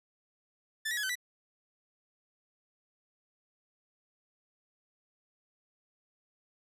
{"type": "tone with pitch steps", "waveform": "sawtooth", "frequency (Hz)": [1760, 1911, 1685, 1530, 1965], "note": ["A6", "A#6", "G#6", "G6", "B6"], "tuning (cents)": [0, 43, 25, -42, -9], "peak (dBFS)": -28, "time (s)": [0.85, 1.155], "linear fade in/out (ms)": 10, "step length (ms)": 61, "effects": ["resampled to 32000 Hz"]}